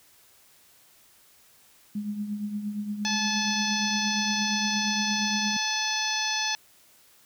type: tone with tremolo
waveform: sine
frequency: 207.7 Hz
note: G#3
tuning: in tune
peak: -26 dBFS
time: 1.95-5.57 s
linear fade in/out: 5 ms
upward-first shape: triangle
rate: 8.6 Hz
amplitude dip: 65%
type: harmonic tone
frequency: 865 Hz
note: A5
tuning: 30 cents flat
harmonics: 1 / 2 / 3 / 4 / 5 / 6 / 7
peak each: -33 / -33 / -33 / -33 / -33 / -33 / -33 dBFS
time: 3.05-6.55 s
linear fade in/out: 0 ms
effects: white hiss -58 dBFS RMS until 7.25 s